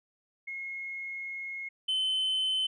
sine tone pair in turn, 2161 / 3056 Hz, C#7 / G7, -45 / -45 cents, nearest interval tritone, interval 600 cents, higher second, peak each -35 / -24 dBFS, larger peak second, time 0.47-1.69 / 1.88-2.67 s, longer first, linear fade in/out 10 ms, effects tanh soft clip ceiling -25 dBFS

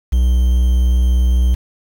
triangle tone with quantisation, 61.74 Hz, B1, in tune, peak -8 dBFS, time 0.12-1.55 s, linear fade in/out 10 ms, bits 6, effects none

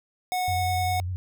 square tone, 733 Hz, F#5, 16 cents flat, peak -25 dBFS, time 0.32-1 s, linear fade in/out 0 ms
sine tone with vibrato, 90.6 Hz, F#2, 36 cents flat, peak -27 dBFS, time 0.48-1.16 s, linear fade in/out 0 ms, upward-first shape square, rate 10 Hz, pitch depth 42 cents each way
effects none

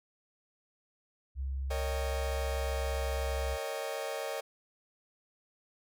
sine tone with pitch glide, 67.2 to 66.47 Hz, C2 to C2, +47 to +28 cents, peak -32 dBFS, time 1.35-3.58 s, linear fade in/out 50 ms, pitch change -19 cents, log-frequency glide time 2.09-3.05 s
40% pulse chord, Eb dominant seventh, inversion second, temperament equal with one note detuned, 459.2 / 554.4 / 622.3 / 784 Hz, Bb4 / Db5 / Eb5 / G5, -26 / 0 / 0 / 0 cents, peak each -40 / -38 / -39 / -42 dBFS, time 1.7-4.41 s, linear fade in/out 10 ms
effects none

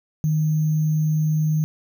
sine tone with sample-and-hold, 154.9 Hz, D#3, 7 cents flat, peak -17 dBFS, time 0.24-1.64 s, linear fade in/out 0 ms, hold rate 6300 Hz, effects none

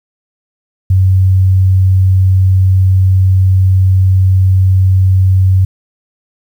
sine tone, 94.2 Hz, F#2, 32 cents sharp, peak -5 dBFS, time 0.9-5.65 s, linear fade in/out 5 ms, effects 7-bit

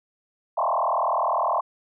sine tone with frequency modulation, 860 Hz, A5, 40 cents flat, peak -20 dBFS, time 0.57-1.61 s, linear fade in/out 10 ms, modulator 39.8 Hz, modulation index 6.1, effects none

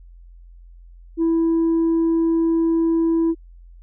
sine tone, 329.6 Hz, E4, in tune, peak -13 dBFS, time 1.17-3.35 s, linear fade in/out 50 ms, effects tanh soft clip ceiling -14 dBFS + added 43 Hz sine -41 dBFS peak until 3.82 s

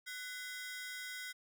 sawtooth ring-modulated tone, 1760 Hz, A6, in tune, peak -36 dBFS, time 0.06-1.33 s, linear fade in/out 20 ms, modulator 271 Hz, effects none

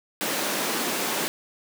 pink high-pass noise, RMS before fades -27 dBFS, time 0.21-1.28 s, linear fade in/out 0 ms, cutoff 220 Hz, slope 24 dB/octave, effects none

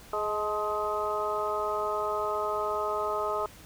harmonic tone with a mistuned harmonic, 210 Hz, G#3, 19 cents sharp, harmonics 2 / 3 / 4 / 5 / 6, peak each -33 / -33 / -36 / -36 / -32 dBFS, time 0.13-3.46 s, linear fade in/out 2 ms, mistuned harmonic 4, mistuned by +42 cents, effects added 60 Hz sine -56 dBFS peak until 3.65 s + pink hiss -51 dBFS RMS until 3.65 s

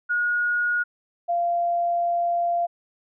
sine tone pair in turn, 1444 / 691.4 Hz, F#6 / F5, -43 / -18 cents, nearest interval octave + minor second, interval 1275 cents, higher first, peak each -20 dBFS, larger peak neither, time 0.09-0.84 / 1.28-2.67 s, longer second, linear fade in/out 20 ms, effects none

